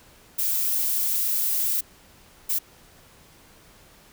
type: noise bursts at uneven times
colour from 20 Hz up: violet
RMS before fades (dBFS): -24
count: 2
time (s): 0.38-1.81 / 2.49-2.59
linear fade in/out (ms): 10
effects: pink hiss -53 dBFS RMS until 4.12 s